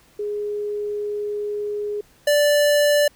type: tone pair in turn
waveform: sine / square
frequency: 415 / 585.7 Hz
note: G#4 / D5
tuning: -1 / -5 cents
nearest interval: tritone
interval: 596 cents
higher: second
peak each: -23 / -15 dBFS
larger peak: second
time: 0.19-2.01 / 2.27-3.08 s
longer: first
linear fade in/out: 5 ms
effects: pink hiss -55 dBFS RMS until 3.15 s